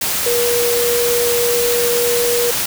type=tone in noise; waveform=sine; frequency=478.6 Hz; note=A#4; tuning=46 cents sharp; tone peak=-15 dBFS; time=0.26-2.51 s; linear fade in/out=5 ms; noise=white; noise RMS=-19 dBFS; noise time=0.01-2.66 s; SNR=+1 dB; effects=none